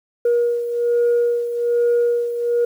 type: beating tone pair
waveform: sine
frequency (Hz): 476 / 477.2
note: A#4 / A#4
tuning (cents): +36 / +41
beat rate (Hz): 1.2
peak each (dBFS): -15 / -21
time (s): 0.25-2.65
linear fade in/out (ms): 5
effects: tanh soft clip ceiling -11 dBFS + 8-bit